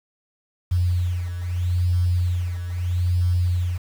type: beating tone pair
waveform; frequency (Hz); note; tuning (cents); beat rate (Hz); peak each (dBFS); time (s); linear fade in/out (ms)
sine; 88.7 / 89.48; F2 / F2; +27 / +43; 0.78; -20 / -26; 0.71-3.78; 10
effects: 7-bit